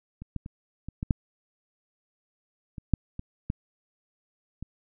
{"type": "clicks", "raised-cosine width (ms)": 5, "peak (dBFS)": [-27, -19, -26, -24, -18, -9, -25, -8, -22, -15, -24], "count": 11, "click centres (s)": [0.22, 0.363, 0.461, 0.886, 1.029, 1.108, 2.782, 2.937, 3.194, 3.501, 4.626], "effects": []}